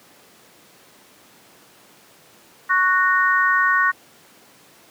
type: chord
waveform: sine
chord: F# major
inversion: second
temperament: just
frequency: 1110 / 1480 / 1850 Hz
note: C#6 / F#6 / A#6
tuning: +2 / 0 / -14 cents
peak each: -19 dBFS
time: 2.69-3.92 s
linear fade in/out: 20 ms
effects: pink hiss -50 dBFS RMS until 4.9 s + high-pass 200 Hz 12 dB/octave